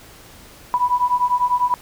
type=beating tone pair; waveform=sine; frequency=980 / 990 Hz; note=B5 / B5; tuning=-14 / +4 cents; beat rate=10 Hz; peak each=-19 / -18 dBFS; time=0.74-1.74 s; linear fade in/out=0 ms; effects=pink hiss -44 dBFS RMS until 1.81 s